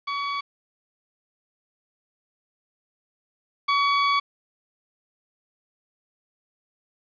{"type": "tone pair in turn", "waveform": "sawtooth", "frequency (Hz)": [1131, 1131], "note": ["C#6", "C#6"], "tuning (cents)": [34, 34], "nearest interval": "unison", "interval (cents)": 0, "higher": "neither", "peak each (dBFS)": [-22, -15], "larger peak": "second", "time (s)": [[0.07, 0.41], [3.68, 4.2]], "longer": "second", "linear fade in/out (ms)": 10, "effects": ["resampled to 11025 Hz", "8-bit"]}